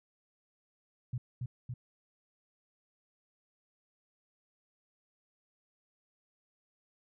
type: tone with echo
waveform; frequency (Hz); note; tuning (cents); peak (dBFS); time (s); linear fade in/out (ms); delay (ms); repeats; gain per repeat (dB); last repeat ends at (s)
sine; 123.47; B2; 0; -32; 1.13-1.18; 5; 280; 2; -2; 1.74
effects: none